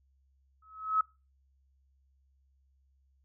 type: tone with exponential growth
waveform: sine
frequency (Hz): 1286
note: E6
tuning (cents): -43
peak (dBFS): -21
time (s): 0.62-1.01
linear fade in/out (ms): 5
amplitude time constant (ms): 84
effects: noise-tail reverb RT60 0.3 s tail -23 dB re dry + added 67 Hz sine -66 dBFS peak until 3.24 s